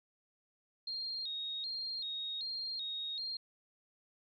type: tone with vibrato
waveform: sine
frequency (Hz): 3972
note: B7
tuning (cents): +9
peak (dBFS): -37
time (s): 0.87-3.37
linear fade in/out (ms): 5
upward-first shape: square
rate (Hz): 1.3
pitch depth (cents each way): 100
effects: none